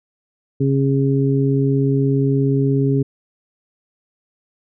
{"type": "harmonic tone", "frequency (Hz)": 136.9, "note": "C#3", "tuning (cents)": -21, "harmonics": [1, 2, 3], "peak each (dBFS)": [-16, -19, -21], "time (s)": [0.6, 3.03], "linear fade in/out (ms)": 10, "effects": []}